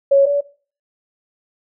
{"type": "tone pair in turn", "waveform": "sine", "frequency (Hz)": [554.4, 571.3], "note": ["C#5", "D5"], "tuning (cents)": [0, -48], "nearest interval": "minor second", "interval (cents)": 52, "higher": "second", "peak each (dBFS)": [-8, -14], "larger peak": "first", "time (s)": [[0.11, 0.26], [0.26, 0.41]], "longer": "neither", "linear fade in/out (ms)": 10, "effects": ["noise-tail reverb RT60 0.4 s tail -18 dB re dry"]}